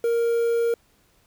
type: tone with quantisation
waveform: triangle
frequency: 466.2 Hz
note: A#4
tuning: in tune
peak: -17 dBFS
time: 0.04-0.74 s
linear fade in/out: 2 ms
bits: 7
effects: pink hiss -62 dBFS RMS until 1.26 s